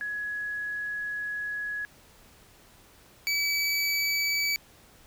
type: tone pair in turn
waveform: sine / 25% pulse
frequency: 1679 / 2291 Hz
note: G#6 / D7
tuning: +18 / -44 cents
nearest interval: perfect fourth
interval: 538 cents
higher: second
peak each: -30 / -21 dBFS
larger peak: second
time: 0.01-1.85 / 3.27-4.56 s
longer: first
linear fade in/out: 0 ms
effects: pink hiss -56 dBFS RMS until 5.06 s